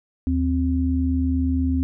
sine tone pair together, 77.75 / 261.7 Hz, D#2 / C4, -1 / 0 cents, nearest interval octave + major sixth, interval 2101 cents, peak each -21 dBFS, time 0.27-1.83 s, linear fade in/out 0 ms, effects none

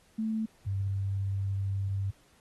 sine tone pair in turn, 220 / 98 Hz, A3 / G2, 0 / 0 cents, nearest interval octave + major second, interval 1400 cents, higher first, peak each -28 dBFS, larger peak neither, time 0.18-0.46 / 0.66-2.11 s, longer second, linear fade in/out 10 ms, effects pink hiss -64 dBFS RMS until 2.4 s + AAC 32 kbps

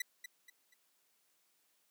sawtooth tone with echo, 1975.5 Hz, B6, in tune, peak -31 dBFS, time 0-0.02 s, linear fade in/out 5 ms, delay 240 ms, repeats 3, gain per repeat -9 dB, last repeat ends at 0.74 s, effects white hiss -75 dBFS RMS until 1.9 s + high-pass 200 Hz 12 dB/octave

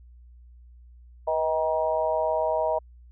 harmonic tone with a mistuned harmonic, 158.2 Hz, D#3, 29 cents sharp, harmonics 3 / 4 / 5 / 6, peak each -31 / -24 / -32 / -29 dBFS, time 1.27-2.79 s, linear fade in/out 10 ms, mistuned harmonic 3, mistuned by +41 cents, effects added 60 Hz sine -47 dBFS peak until 3.11 s

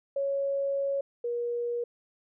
sine tone pair in turn, 554.4 / 477.1 Hz, C#5 / A#4, 0 / +40 cents, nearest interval minor third, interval 260 cents, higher first, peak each -26 / -28 dBFS, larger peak first, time 0.16-1.01 / 1.24-1.84 s, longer first, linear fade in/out 5 ms, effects none

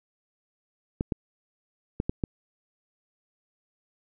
clicks, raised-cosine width 3 ms, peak -13 dBFS, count 5, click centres 1.009 / 1.122 / 2.001 / 2.095 / 2.238 s, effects none

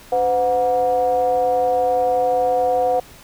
triangle ring-modulated tone, 110.1 Hz, A2, 2 cents sharp, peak -10 dBFS, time 0.12-3 s, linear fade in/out 5 ms, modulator 618 Hz, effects pink hiss -44 dBFS RMS until 3.23 s

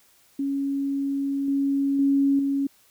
sine tone with level steps, 277.2 Hz, C#4, in tune, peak -23 / -20 / -17 / -21 dBFS, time 0.39-2.67 s, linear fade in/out 5 ms, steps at 1.48 / 1.99 / 2.39 s, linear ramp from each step 2 ms, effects white hiss -59 dBFS RMS until 2.9 s

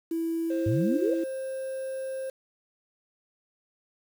sine tone with pitch glide, 329.6 to 331.5 Hz, E4 to E4, 0 to +10 cents, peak -26 dBFS, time 0.11-1.24 s, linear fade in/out 5 ms, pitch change +10 cents, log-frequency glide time 0.29-0.77 s
triangle tone, 529 Hz, C5, 19 cents sharp, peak -29 dBFS, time 0.5-2.3 s, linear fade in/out 5 ms
sine exponential sweep, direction up, 97.5 to 560 Hz, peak -24 dBFS, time 0.66-1.14 s, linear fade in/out 5 ms
effects 8-bit

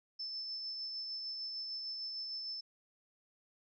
sine tone with tremolo, 5274 Hz, E8, in tune, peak -38 dBFS, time 0.19-2.61 s, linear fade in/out 10 ms, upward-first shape sine, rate 6.6 Hz, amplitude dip 25%, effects none

